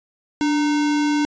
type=tone with sample-and-hold; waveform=sine; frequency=294 Hz; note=D4; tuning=2 cents sharp; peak=-16 dBFS; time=0.41-1.25 s; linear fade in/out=0 ms; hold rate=1225 Hz; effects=resampled to 16000 Hz